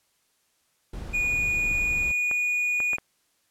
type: noise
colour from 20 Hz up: brown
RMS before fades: -35 dBFS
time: 0.93-2.12 s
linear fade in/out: 5 ms
type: tone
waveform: triangle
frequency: 2454 Hz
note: D#7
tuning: 25 cents flat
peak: -21 dBFS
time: 1.13-2.97 s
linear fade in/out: 20 ms
type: clicks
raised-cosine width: 0.5 ms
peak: -20 dBFS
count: 4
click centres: 2.313 / 2.803 / 2.933 / 2.984 s
effects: white hiss -69 dBFS RMS until 3.5 s + low-pass 12000 Hz 12 dB/octave